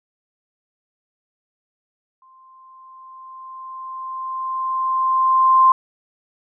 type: tone with exponential growth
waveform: sine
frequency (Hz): 1046.5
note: C6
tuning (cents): 0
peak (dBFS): -8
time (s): 2.22-5.72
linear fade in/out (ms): 2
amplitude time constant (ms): 760
effects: none